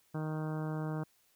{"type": "harmonic tone", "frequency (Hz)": 155.6, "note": "D#3", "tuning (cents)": 0, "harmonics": [1, 2, 3, 4, 5, 6, 7, 8, 9, 10], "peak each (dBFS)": [-35, -41, -45, -47, -49, -51, -52, -53, -54, -55], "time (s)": [0.14, 1.04], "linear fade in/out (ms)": 10, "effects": ["white hiss -70 dBFS RMS until 1.35 s"]}